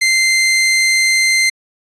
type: tone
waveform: sawtooth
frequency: 2082 Hz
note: C7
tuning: 9 cents flat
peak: -7 dBFS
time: 0.01-1.5 s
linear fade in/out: 10 ms
effects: resampled to 22050 Hz